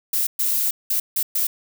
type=noise bursts at uneven times; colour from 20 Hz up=violet; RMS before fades=-21 dBFS; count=5; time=0.13-0.27 / 0.39-0.71 / 0.9-1 / 1.16-1.23 / 1.35-1.47 s; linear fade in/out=5 ms; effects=none